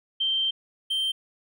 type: tone pair in turn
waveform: sine / triangle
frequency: 3136 / 3136 Hz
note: G7 / G7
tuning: 0 / 0 cents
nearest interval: unison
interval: 0 cents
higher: neither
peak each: -22 dBFS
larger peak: neither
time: 0.2-0.51 / 0.9-1.12 s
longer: first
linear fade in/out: 10 ms
effects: none